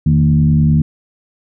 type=tone with frequency modulation; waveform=sine; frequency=155.56 Hz; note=D#3; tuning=in tune; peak=-8 dBFS; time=0.06-0.82 s; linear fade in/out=5 ms; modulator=70.2 Hz; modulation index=0.93; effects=none